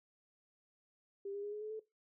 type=tone with pitch steps; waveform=sine; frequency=397.2 / 404.8 / 412.6 / 420.6 / 428.7 / 436.9 Hz; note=G4 / G#4 / G#4 / G#4 / A4 / A4; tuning=+23 / -44 / -11 / +22 / -45 / -12 cents; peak=-40 dBFS; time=1.25-1.796 s; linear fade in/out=5 ms; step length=91 ms; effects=noise-tail reverb RT60 0.2 s tail -18 dB re dry